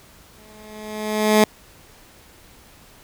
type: tone with exponential growth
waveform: 15% pulse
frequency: 213.9 Hz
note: A3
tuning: 49 cents flat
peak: -4 dBFS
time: 0.38-1.44 s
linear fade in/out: 2 ms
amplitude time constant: 230 ms
effects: pink hiss -49 dBFS RMS until 3.03 s